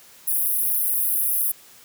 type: high-pass noise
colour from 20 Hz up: pink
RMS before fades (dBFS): -22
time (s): 0.27-1.52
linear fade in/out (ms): 10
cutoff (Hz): 10000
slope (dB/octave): 96
effects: white hiss -49 dBFS RMS until 1.84 s + high-pass 60 Hz 12 dB/octave